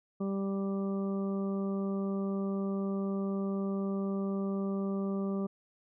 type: harmonic tone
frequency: 196 Hz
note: G3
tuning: in tune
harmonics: 1 / 2 / 3 / 4 / 5 / 6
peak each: -31 / -37 / -43 / -53 / -55 / -47 dBFS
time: 0.2-5.47 s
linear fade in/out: 10 ms
effects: none